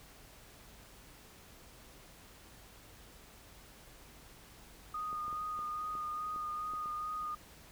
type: tone with vibrato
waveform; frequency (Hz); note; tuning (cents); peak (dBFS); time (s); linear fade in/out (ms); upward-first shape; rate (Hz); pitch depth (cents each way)
sine; 1232; D#6; -17; -36; 4.94-7.35; 5; sine; 2.4; 16
type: clicks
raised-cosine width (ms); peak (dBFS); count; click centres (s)
2; -39; 8; 5.129 / 5.281 / 5.328 / 5.591 / 5.953 / 6.361 / 6.736 / 6.859
effects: added 50 Hz sine -62 dBFS peak until 7.71 s + pink hiss -57 dBFS RMS until 7.71 s